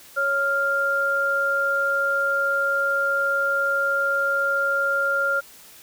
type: tone pair together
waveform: sine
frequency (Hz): 554.4 / 1396.9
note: C#5 / F6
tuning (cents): 0 / 0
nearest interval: octave + major third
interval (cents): 1600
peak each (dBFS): -26 / -20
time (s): 0.16-5.41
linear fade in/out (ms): 20
effects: white hiss -47 dBFS RMS until 5.82 s